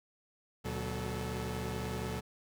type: tone cluster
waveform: sawtooth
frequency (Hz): 74.3 / 121.5 / 187.4 / 434.7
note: D2 / B2 / F#3 / A4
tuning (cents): +21 / -28 / +22 / -21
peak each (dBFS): -37 / -36 / -37 / -38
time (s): 0.64-2.21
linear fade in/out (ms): 20
effects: none